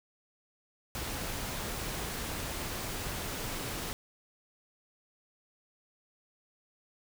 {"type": "noise", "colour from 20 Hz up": "pink", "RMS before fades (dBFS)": -37, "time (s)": [0.95, 3.93], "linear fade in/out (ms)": 0, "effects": []}